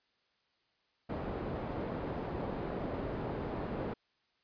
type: low-pass noise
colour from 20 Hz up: white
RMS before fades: -38 dBFS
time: 1.09-3.94 s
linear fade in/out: 10 ms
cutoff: 550 Hz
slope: 12 dB/octave
effects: white hiss -75 dBFS RMS until 4.43 s + resampled to 11025 Hz